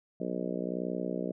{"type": "harmonic tone", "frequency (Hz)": 61.4, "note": "B1", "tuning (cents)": -9, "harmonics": [3, 4, 5, 6, 7, 8, 9, 10], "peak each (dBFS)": [-37, -38, -39, -40, -40, -41, -42, -42], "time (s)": [0.2, 1.32], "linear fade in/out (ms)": 5, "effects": []}